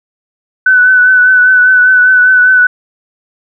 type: tone with vibrato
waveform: sine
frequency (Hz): 1500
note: F#6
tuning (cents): +23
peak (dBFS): -3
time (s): 0.66-2.67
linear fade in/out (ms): 5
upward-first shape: triangle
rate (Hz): 5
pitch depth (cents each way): 34
effects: none